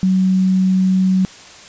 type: tone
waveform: sine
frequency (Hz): 187.4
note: F#3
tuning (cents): +22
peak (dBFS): -11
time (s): 0.03-1.25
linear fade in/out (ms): 0
effects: white hiss -39 dBFS RMS until 1.68 s + resampled to 16000 Hz